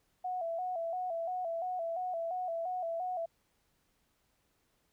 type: tone with vibrato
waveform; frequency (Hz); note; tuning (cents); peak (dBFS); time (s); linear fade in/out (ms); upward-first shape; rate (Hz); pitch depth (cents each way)
sine; 698.5; F5; 0; -33; 0.24-3.26; 10; square; 2.9; 83
effects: pink hiss -75 dBFS RMS until 4.92 s